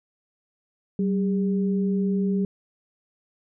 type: tone pair together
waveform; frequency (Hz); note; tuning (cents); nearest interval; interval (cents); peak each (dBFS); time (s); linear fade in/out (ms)
sine; 191.6 / 405.4; G3 / G#4; -39 / -42; octave + minor second; 1297; -21 / -29; 0.99-2.45; 2
effects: none